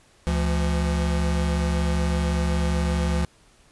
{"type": "tone pair together", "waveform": "square", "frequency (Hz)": [71.89, 170.4], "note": ["D2", "F3"], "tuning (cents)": [-36, -42], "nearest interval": "octave + minor third", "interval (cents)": 1494, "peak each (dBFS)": [-23, -26], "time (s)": [0.27, 3.25], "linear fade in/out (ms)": 0, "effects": ["pink hiss -57 dBFS RMS until 3.71 s", "resampled to 24000 Hz"]}